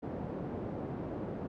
pink band-pass noise, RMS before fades -39 dBFS, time 0.02-1.48 s, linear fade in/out 20 ms, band 130 to 560 Hz, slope 12 dB/octave, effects none

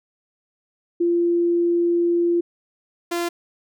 sine / sawtooth tone pair in turn, 344.2 / 344.2 Hz, F4 / F4, -25 / -25 cents, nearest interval unison, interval 0 cents, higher neither, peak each -16 / -18 dBFS, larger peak first, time 1-2.41 / 3.11-3.29 s, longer first, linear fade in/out 10 ms, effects none

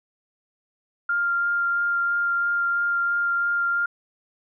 sine tone with vibrato, 1396.9 Hz, F6, in tune, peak -20 dBFS, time 1.09-3.86 s, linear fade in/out 5 ms, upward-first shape sine, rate 3 Hz, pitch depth 9 cents each way, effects none

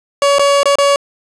30% pulse tone with dropouts, 564 Hz, C#5, 30 cents sharp, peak -6 dBFS, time 0.22-0.96 s, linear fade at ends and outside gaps 1 ms, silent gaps 0.385-0.394 / 0.632-0.656 / 0.755-0.785 s, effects resampled to 22050 Hz + 8-bit

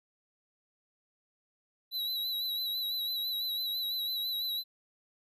square tone with vibrato, 3938 Hz, B7, 6 cents flat, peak -32 dBFS, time 1.91-4.64 s, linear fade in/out 50 ms, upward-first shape sine, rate 6 Hz, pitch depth 47 cents each way, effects none

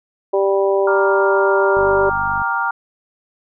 harmonic tone, 196 Hz, G3, in tune, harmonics 2 / 3 / 4 / 5, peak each -15 / -18 / -25 / -25 dBFS, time 0.33-2.1 s, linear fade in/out 10 ms
sine chord, G minor seventh, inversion none, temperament equal with one note detuned, 784 / 932.3 / 1174.7 / 1403.4 Hz, G5 / Bb5 / D6 / F6, 0 / 0 / 0 / +8 cents, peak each -25 / -21 / -25 / -20 dBFS, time 0.87-2.71 s, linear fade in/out 5 ms
click train, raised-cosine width 5 ms, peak -21 dBFS, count 33, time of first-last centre 1.77-2.418 s, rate 49.4 Hz
effects none

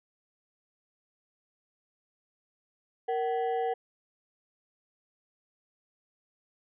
triangle ring-modulated tone, 612 Hz, D#5, 29 cents flat, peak -22 dBFS, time 3.08-3.74 s, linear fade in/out 10 ms, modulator 146 Hz, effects resampled to 8000 Hz

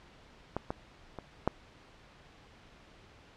clicks, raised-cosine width 1 ms, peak -18 / -19 / -26 / -12 dBFS, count 4, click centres 0.566 / 0.705 / 1.187 / 1.476 s, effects pink hiss -57 dBFS RMS until 3.36 s + low-pass 4000 Hz 12 dB/octave

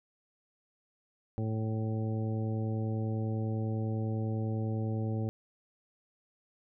harmonic tone, 110 Hz, A2, in tune, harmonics 1 / 2 / 3 / 4 / 5 / 7, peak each -31 / -37 / -41 / -43 / -45 / -48 dBFS, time 1.38-5.29 s, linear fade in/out 0 ms, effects none

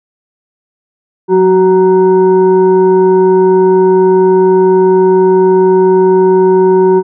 sine tone with frequency modulation, 374.9 Hz, F#4, 23 cents sharp, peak -4 dBFS, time 1.28-7.03 s, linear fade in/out 50 ms, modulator 558 Hz, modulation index 0.6, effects none

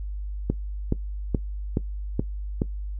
click train, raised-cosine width 3 ms, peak -9 dBFS, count 6, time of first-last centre 0.5-2.619 s, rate 2.36 Hz, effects noise-tail reverb RT60 0.1 s tail -18 dB re dry + added 50 Hz sine -29 dBFS peak until 2.99 s

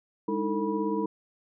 sine tone cluster, 204.6 / 302.3 / 319.2 / 448.3 / 975 Hz, G#3 / D#4 / D#4 / A4 / B5, -26 / -50 / +44 / +32 / -23 cents, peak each -32 / -34 / -31 / -31 / -34 dBFS, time 0.28-1.06 s, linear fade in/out 5 ms, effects none

